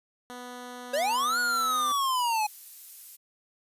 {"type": "tone with pitch glide", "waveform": "10% pulse", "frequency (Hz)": [246.9, 255.3], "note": ["B3", "C4"], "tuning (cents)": [0, -42], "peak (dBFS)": -31, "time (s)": [0.3, 1.92], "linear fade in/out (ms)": 0, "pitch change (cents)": 58, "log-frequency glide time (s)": [1.65, 1.76]}
{"type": "linear two-way sweep", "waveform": "square", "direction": "up then down", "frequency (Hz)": [523.3, 1464, 830], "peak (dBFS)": -25, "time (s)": [0.93, 2.47], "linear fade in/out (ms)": 10, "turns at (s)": 1.39}
{"type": "noise", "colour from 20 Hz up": "violet", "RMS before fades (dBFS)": -43, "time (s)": [1.54, 3.17], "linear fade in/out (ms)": 20}
{"effects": ["resampled to 32000 Hz"]}